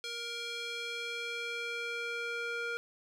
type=tone with band-pass filter sweep; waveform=square; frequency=470 Hz; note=A#4; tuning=14 cents sharp; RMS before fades=-38 dBFS; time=0.04-2.77 s; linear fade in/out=0 ms; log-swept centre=3800 to 1700 Hz; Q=1.5; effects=none